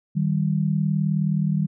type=tone pair together; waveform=sine; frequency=155.56 / 194.81 Hz; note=D#3 / G3; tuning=0 / -11 cents; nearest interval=major third; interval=389 cents; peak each=-21 / -23 dBFS; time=0.15-1.67 s; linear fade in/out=20 ms; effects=none